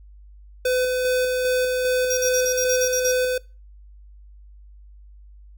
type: tone with tremolo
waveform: square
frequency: 505 Hz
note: B4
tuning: 39 cents sharp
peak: -19 dBFS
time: 0.65-3.38 s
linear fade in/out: 5 ms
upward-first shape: square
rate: 2.5 Hz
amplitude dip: 25%
type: tone bursts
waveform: 40% pulse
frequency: 5700 Hz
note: F8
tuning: 34 cents sharp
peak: -22 dBFS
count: 9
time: 2.1-3.117 s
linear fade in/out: 5 ms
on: 73 ms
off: 45 ms
effects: noise-tail reverb RT60 0.3 s tail -23 dB re dry + added 50 Hz sine -43 dBFS peak until 5.57 s